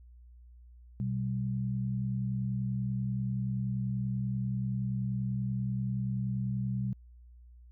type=tone pair together; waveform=sine; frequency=123.51 / 193.9 Hz; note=B2 / G3; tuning=+1 / -19 cents; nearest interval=minor sixth; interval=780 cents; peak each=-31 / -34 dBFS; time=1-6.93 s; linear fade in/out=0 ms; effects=added 60 Hz sine -51 dBFS peak until 7.71 s